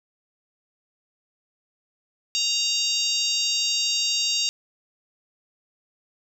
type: harmonic tone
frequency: 932.3 Hz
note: A#5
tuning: in tune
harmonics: 3 / 4 / 5 / 6 / 7 / 8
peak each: -28 / -27 / -26 / -31 / -31 / -32 dBFS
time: 2.35-4.49 s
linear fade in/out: 0 ms
effects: 8-bit